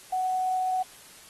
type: tone with quantisation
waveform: sine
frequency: 744 Hz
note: F#5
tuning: 9 cents sharp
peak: -24 dBFS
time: 0.12-0.83 s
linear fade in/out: 10 ms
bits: 8
effects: white hiss -50 dBFS RMS until 1.29 s + AAC 32 kbps